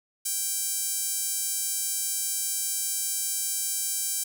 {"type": "tone with high-pass filter", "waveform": "sawtooth", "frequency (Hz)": 785, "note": "G5", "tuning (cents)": 2, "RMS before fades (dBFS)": -29, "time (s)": [0.25, 4.24], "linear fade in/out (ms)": 10, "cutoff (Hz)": 8100, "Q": 1.6, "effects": []}